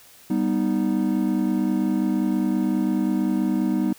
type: chord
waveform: triangle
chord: G augmented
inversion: none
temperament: equal with one note detuned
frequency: 196 / 245.4 / 311.1 Hz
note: G3 / B3 / D#4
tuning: 0 / -11 / 0 cents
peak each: -22 dBFS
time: 0.3-3.93 s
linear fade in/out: 5 ms
effects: white hiss -50 dBFS RMS until 3.98 s